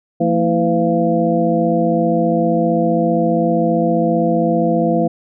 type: tone cluster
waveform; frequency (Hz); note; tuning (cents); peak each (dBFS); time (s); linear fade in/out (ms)
sine; 171.1 / 226.3 / 329.1 / 505 / 687; F3 / A3 / E4 / B4 / F5; -35 / +49 / -3 / +39 / -29; -19; 0.2-5.08; 10
effects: none